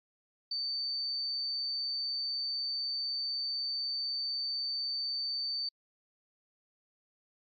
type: tone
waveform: sine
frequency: 4568 Hz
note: D8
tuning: 49 cents flat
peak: -32 dBFS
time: 0.51-5.69 s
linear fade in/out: 5 ms
effects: AAC 32 kbps